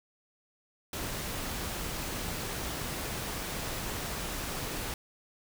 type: noise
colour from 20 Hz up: pink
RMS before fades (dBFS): -36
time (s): 0.93-4.94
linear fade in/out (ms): 2
effects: none